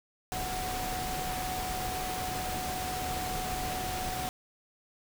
sine tone in noise, 740 Hz, F#5, in tune, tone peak -35 dBFS, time 0.32-4.29 s, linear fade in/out 0 ms, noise pink, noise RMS -36 dBFS, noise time 0.32-4.29 s, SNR -2 dB, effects none

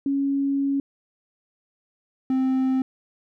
sine / triangle tone pair in turn, 277.2 / 261.6 Hz, C#4 / C4, 0 / 0 cents, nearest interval minor second, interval 100 cents, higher first, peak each -20 / -17 dBFS, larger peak second, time 0.06-0.8 / 2.3-2.82 s, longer first, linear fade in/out 2 ms, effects none

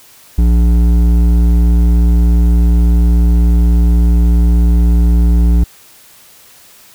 sine tone with hard clipping, 58.27 Hz, A#1, in tune, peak -8 dBFS, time 0.38-5.64 s, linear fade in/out 5 ms, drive 10 dB, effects white hiss -42 dBFS RMS until 6.94 s

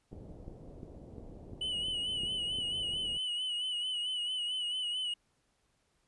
pink low-pass noise, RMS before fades -49 dBFS, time 0.11-3.18 s, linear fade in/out 10 ms, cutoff 610 Hz, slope 24 dB/octave
click train, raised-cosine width 3 ms, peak -32 dBFS, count 9, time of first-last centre 0.13-2.937 s, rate 2.85 Hz
triangle tone with vibrato, 2960 Hz, F#7, in tune, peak -31 dBFS, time 1.61-5.14 s, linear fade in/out 5 ms, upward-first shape sine, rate 4.5 Hz, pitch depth 53 cents each way
effects pink hiss -75 dBFS RMS until 6.07 s + resampled to 24000 Hz

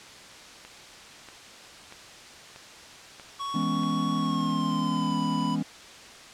click train, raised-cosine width 0.3 ms, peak -28 dBFS, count 6, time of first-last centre 0.65-3.835 s, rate 1.57 Hz
square tone with pitch glide, 1114 to 992.5 Hz, C#6 to B5, +8 to +8 cents, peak -31 dBFS, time 3.39-5.56 s, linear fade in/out 20 ms, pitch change -200 cents, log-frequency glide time 4.16-5.17 s
triangle chord, C# minor seventh, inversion first, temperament equal, 164.81 / 207.7 / 246.9 / 277.2 Hz, E3 / G#3 / B3 / C#4, 0 / 0 / 0 / 0 cents, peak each -29 dBFS, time 3.54-5.63 s, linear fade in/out 10 ms
effects white hiss -46 dBFS RMS until 6.33 s + low-pass 6000 Hz 12 dB/octave

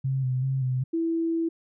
sine tone with vibrato, 130.81 Hz, C3, in tune, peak -23 dBFS, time 0.04-0.84 s, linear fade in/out 10 ms, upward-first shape square, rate 2.6 Hz, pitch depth 36 cents each way
sine tone, 330 Hz, E4, 2 cents sharp, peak -23 dBFS, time 0.93-1.49 s, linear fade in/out 10 ms
effects none

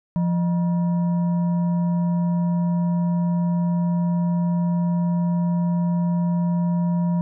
sine tone with frequency modulation, 173.4 Hz, F3, 12 cents flat, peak -18 dBFS, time 0.16-7.21 s, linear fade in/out 0 ms, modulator 786 Hz, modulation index 0.27, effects none

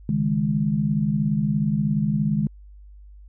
sine chord, C# suspended second, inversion none, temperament equal, 138.59 / 155.56 / 207.7 Hz, C#3 / D#3 / G#3, 0 / 0 / 0 cents, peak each -27 / -23 / -22 dBFS, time 0.09-2.47 s, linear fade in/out 2 ms, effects added 50 Hz sine -42 dBFS peak until 3.28 s

